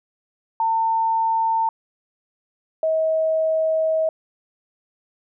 sine tone pair in turn, 900 / 637.9 Hz, A5 / D#5, +39 / +43 cents, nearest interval tritone, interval 596 cents, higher first, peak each -17 dBFS, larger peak neither, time 0.6-1.69 / 2.83-4.09 s, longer second, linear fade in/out 2 ms, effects none

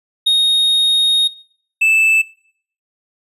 triangle tone pair in turn, 3725 / 2634 Hz, A#7 / E7, -2 / -2 cents, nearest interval tritone, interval 600 cents, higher first, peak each -8 dBFS, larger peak neither, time 0.26-1.28 / 1.81-2.22 s, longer first, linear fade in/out 10 ms, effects noise-tail reverb RT60 0.6 s tail -22 dB re dry + resampled to 32000 Hz

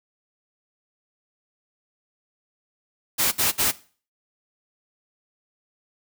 white noise bursts, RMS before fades -21 dBFS, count 3, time 3.18-3.718 s, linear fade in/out 20 ms, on 140 ms, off 59 ms, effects noise-tail reverb RT60 0.4 s tail -18 dB re dry

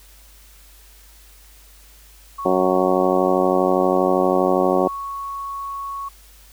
sine tone, 1108.7 Hz, C#6, in tune, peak -26 dBFS, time 2.38-6.09 s, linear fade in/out 10 ms
harmonic tone, 92.5 Hz, F#2, in tune, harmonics 2 / 3 / 4 / 5 / 6 / 7 / 8 / 9 / 10, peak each -26 / -24 / -20 / -27 / -21 / -26 / -23 / -32 / -30 dBFS, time 2.45-4.88 s, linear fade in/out 5 ms
effects added 50 Hz sine -47 dBFS peak until 6.52 s + white hiss -50 dBFS RMS until 6.52 s

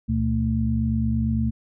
sine tone cluster, 72.1 / 120.8 / 223.3 Hz, D2 / B2 / A3, -31 / -38 / +26 cents, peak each -25 / -25 / -23 dBFS, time 0.08-1.51 s, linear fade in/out 20 ms, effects none

